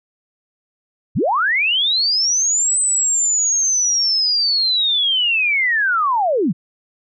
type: linear two-way sweep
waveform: sine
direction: up then down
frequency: 61.74 to 8150 to 136.5 Hz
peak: -14 dBFS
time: 1.15-6.53 s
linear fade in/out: 20 ms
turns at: 2.79 s
effects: none